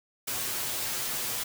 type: noise with comb filter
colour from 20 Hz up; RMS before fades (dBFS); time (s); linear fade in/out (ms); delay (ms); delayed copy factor
white; -32; 0.27-1.44; 10; 8.1; +0.6
effects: none